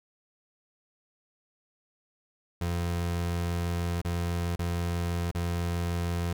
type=tone with dropouts; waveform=30% pulse; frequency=86.2 Hz; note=F2; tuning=22 cents flat; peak=-25 dBFS; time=2.61-6.33 s; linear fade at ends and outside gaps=5 ms; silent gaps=4.016-4.048 / 4.56-4.592 / 5.314-5.348 s; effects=none